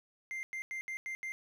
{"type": "tone bursts at uneven times", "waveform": "triangle", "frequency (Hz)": 2093, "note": "C7", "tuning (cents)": 0, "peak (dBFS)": -35, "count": 6, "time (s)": [[0.31, 0.43], [0.53, 0.62], [0.71, 0.81], [0.88, 0.97], [1.06, 1.15], [1.23, 1.32]], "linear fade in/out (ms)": 0, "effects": []}